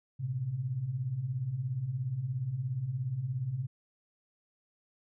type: beating tone pair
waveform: sine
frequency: 114 / 131 Hz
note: A#2 / C3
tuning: -38 / +2 cents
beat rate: 17 Hz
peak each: -38 / -32 dBFS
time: 0.19-3.67 s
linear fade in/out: 20 ms
effects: none